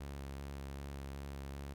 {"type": "tone with vibrato", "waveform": "sawtooth", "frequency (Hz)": 69.3, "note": "C#2", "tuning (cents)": 0, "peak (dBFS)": -39, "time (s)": [0, 1.74], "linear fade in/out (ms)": 10, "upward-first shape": "square", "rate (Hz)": 2.6, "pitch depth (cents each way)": 15, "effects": []}